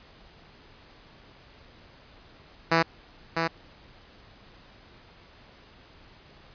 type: tone with echo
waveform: 5% pulse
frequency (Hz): 164.81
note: E3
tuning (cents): 0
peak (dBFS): -8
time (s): 2.71-2.83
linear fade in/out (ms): 10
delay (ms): 650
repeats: 1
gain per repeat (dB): -5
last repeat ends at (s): 3.48
effects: pink hiss -53 dBFS RMS until 6.54 s + resampled to 11025 Hz